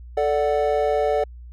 triangle chord, D major, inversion second, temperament equal, 440 / 587.3 / 740 Hz, A4 / D5 / F#5, 0 / 0 / 0 cents, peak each -20 / -20 / -22 dBFS, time 0.17-1.24 s, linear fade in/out 5 ms, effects added 60 Hz sine -37 dBFS peak until 1.52 s

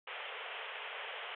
white band-pass noise, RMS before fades -44 dBFS, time 0.07-1.35 s, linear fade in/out 5 ms, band 410 to 3300 Hz, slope 96 dB/octave, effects none

